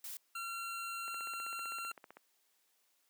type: noise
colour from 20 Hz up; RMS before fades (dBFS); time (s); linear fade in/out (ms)
blue; -45; 0.04-0.17; 2
type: tone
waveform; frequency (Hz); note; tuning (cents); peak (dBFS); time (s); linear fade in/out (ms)
25% pulse; 1369; F6; -35; -36; 0.35-1.92; 5
type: click train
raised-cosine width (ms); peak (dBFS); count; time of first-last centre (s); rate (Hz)
0.5; -36; 18; 1.08-2.17; 15.6
effects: white hiss -75 dBFS RMS until 3.09 s + high-pass 300 Hz 12 dB/octave